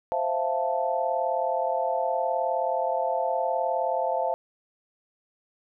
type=chord; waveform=sine; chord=F major seventh; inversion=second; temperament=equal; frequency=523.3 / 659.3 / 698.5 / 880 Hz; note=C5 / E5 / F5 / A5; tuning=0 / 0 / 0 / 0 cents; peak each=-29 dBFS; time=0.12-4.34 s; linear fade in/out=0 ms; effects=none